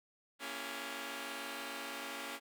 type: chord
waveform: 5% pulse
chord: A# diminished seventh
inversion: none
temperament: just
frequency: 233.1 / 279.7 / 335.6 / 402.8 Hz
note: A#3 / C#4 / E4 / G4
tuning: 0 / +16 / +31 / +47 cents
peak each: -37 / -33 / -38 / -37 dBFS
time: 0.39-2.4 s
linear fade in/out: 50 ms
effects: none